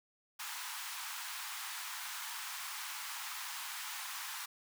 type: high-pass noise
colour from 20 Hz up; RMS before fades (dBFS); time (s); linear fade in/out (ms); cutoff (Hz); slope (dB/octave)
pink; -43; 0.39-4.46; 10; 880; 48
effects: none